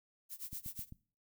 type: noise with tremolo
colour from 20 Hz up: violet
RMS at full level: -42 dBFS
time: 0.29-0.9 s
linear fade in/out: 50 ms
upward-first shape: sine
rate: 8.3 Hz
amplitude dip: 95%
type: click train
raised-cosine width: 5 ms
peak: -36 dBFS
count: 4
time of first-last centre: 0.53-0.924 s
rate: 7.62 Hz
effects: noise-tail reverb RT60 0.4 s tail -20 dB re dry